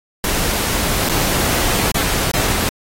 pink noise with dropouts, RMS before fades -18 dBFS, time 0.24-2.69 s, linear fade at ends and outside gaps 1 ms, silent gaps 1.09-1.095 / 1.917-1.945 / 2.315-2.337 s, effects AAC 48 kbps

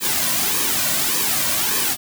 white noise with flanger, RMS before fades -20 dBFS, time 0-1.97 s, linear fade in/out 50 ms, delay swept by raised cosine 1.4 to 2.4 ms, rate 1.7 Hz, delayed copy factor -0.65, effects none

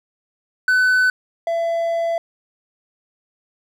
triangle tone pair in turn, 1506 / 670.8 Hz, F#6 / E5, +30 / +30 cents, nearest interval octave + major second, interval 1400 cents, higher first, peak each -11 / -16 dBFS, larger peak first, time 0.68-1.1 / 1.47-2.18 s, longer second, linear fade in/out 2 ms, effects none

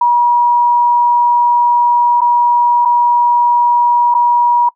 sine tone with dropouts, 960 Hz, B5, 49 cents flat, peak -7 dBFS, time 0.01-4.69 s, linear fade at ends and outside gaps 5 ms, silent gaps 2.207-2.215 / 2.851-2.855 / 4.142-4.148 s, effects noise-tail reverb RT60 0.1 s tail -22 dB re dry

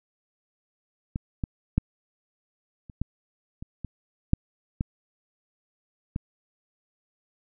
clicks, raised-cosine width 5 ms, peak -16 / -15 / -8 / -30 / -15 / -25 / -21 / -6 / -13 / -16 dBFS, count 10, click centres 1.159 / 1.438 / 1.78 / 2.898 / 3.016 / 3.625 / 3.847 / 4.334 / 4.809 / 6.161 s, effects none

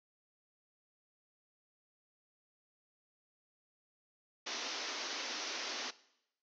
white band-pass noise, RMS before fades -41 dBFS, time 4.46-5.91 s, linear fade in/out 10 ms, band 240 to 6200 Hz, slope 96 dB/octave, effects noise-tail reverb RT60 0.8 s tail -19 dB re dry

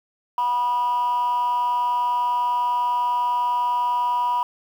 sine tone with frequency modulation, 975 Hz, B5, 23 cents flat, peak -17 dBFS, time 0.38-4.43 s, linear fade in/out 2 ms, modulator 250 Hz, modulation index 0.32, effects tanh soft clip ceiling -17 dBFS + 8-bit

